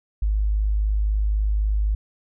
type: tone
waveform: sine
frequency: 51.91 Hz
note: G#1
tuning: in tune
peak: -18 dBFS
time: 0.22-1.95 s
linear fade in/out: 5 ms
effects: none